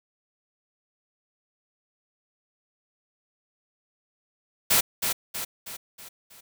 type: noise with echo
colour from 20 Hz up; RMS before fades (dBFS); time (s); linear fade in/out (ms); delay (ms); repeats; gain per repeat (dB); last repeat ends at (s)
white; -20; 4.7-4.81; 10; 320; 5; -6; 6.41
effects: none